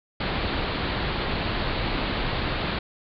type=low-pass noise; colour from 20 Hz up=pink; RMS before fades=-27 dBFS; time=0.2-2.79 s; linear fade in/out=5 ms; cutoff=4500 Hz; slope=96 dB/octave; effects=none